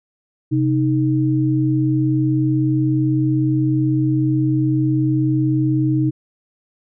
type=tone pair together; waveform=sine; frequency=130.81 / 311.1 Hz; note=C3 / D#4; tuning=0 / 0 cents; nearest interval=octave + minor third; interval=1500 cents; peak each=-17 dBFS; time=0.51-6.11 s; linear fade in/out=20 ms; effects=none